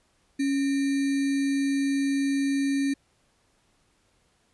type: tone with sample-and-hold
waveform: sine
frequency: 276.8 Hz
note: C#4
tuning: 2 cents flat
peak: -22 dBFS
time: 0.39-2.94 s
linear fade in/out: 10 ms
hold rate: 2100 Hz
effects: pink hiss -67 dBFS RMS until 4.53 s + resampled to 24000 Hz